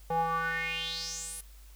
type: tone with band-pass filter sweep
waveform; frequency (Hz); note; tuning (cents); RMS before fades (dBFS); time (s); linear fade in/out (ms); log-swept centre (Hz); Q
square; 164.81; E3; 0; -33; 0.1-1.41; 5; 680 to 11000; 5.6
effects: added 50 Hz sine -49 dBFS peak until 1.75 s + white hiss -60 dBFS RMS until 1.75 s